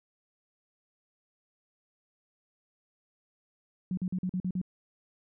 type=tone bursts; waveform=sine; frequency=183.3 Hz; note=F#3; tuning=16 cents flat; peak=-28 dBFS; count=7; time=3.91-4.615 s; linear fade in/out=2 ms; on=63 ms; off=44 ms; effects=none